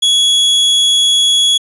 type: tone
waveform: 40% pulse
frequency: 3357 Hz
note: G#7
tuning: 18 cents sharp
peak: -7 dBFS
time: 0.02-1.58 s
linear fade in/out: 10 ms
effects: resampled to 24000 Hz